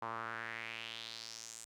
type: tone with band-pass filter sweep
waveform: sawtooth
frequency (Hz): 113.8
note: A#2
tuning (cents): -41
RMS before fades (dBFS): -45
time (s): 0.02-1.65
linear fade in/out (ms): 5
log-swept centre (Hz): 1000 to 8100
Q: 3.4
effects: none